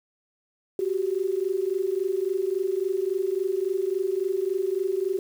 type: tone pair together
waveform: sine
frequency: 369.4 / 393 Hz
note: F#4 / G4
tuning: -3 / +4 cents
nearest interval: minor second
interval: 107 cents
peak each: -26 dBFS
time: 0.79-5.19 s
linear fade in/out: 2 ms
effects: 8-bit